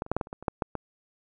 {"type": "clicks", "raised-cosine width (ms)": 1, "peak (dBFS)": [-16, -28, -11, -12, -15, -30, -22, -28, -11, -12, -17], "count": 11, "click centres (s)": [0.021, 0.064, 0.116, 0.166, 0.212, 0.271, 0.329, 0.426, 0.482, 0.622, 0.753], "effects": []}